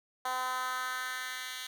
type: tone with high-pass filter sweep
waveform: 10% pulse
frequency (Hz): 255.2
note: C4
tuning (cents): -43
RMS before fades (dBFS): -36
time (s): 0.25-1.67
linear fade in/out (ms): 5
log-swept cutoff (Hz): 840 to 2600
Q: 2.1
effects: none